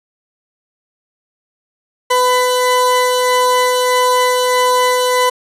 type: tone pair together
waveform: 40% pulse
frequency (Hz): 500.8 / 1000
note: B4 / B5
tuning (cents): +24 / +21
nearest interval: octave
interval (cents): 1197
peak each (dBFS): -13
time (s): 2.1-5.3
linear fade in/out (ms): 10
effects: resampled to 32000 Hz